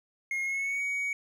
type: tone with pitch glide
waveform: triangle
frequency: 2148 to 2250 Hz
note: C7 to C#7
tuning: +45 to +25 cents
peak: -27 dBFS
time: 0.31-1.13 s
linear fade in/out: 2 ms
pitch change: +80 cents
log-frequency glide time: 0.43-0.82 s
effects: none